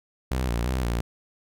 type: tone with vibrato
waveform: sawtooth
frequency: 61.2 Hz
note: B1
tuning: 15 cents flat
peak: -20 dBFS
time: 0.31-1.01 s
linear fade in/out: 5 ms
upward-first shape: square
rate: 2.9 Hz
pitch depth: 80 cents each way
effects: none